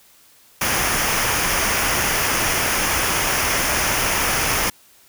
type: noise with comb filter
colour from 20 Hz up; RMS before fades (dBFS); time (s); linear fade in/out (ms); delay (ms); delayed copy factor
pink; -20; 0.61-4.7; 5; 0.25; -0.6
effects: white hiss -52 dBFS RMS until 5.08 s